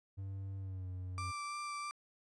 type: tone with pitch glide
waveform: triangle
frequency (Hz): 97.1 to 91.81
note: G2 to F#2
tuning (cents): -16 to -13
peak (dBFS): -38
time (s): 0.17-1.32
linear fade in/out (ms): 20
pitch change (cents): -97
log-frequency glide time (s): 0.58-0.88
type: tone with vibrato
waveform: 35% pulse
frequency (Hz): 1174.7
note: D6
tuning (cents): 0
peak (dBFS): -38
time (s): 1.18-1.91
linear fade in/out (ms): 0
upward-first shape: sine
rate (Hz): 3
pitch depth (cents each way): 10
effects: resampled to 24000 Hz